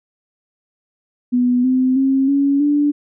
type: tone with pitch steps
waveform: sine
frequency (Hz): 246.9 / 257.4 / 268.3 / 279.7 / 291.6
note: B3 / C4 / C4 / C#4 / D4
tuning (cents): 0 / -28 / +44 / +16 / -12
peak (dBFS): -12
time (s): 1.32-2.92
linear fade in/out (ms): 20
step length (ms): 320
effects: none